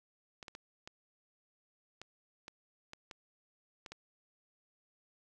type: clicks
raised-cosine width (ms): 0.2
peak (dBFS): -29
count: 10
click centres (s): 0.428 / 0.482 / 0.551 / 0.875 / 2.016 / 2.481 / 2.934 / 3.112 / 3.862 / 3.92
effects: none